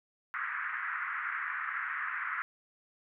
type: band-pass noise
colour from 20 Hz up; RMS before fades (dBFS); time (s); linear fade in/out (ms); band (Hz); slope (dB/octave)
pink; -36; 0.34-2.42; 0; 1200 to 2000; 48
effects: none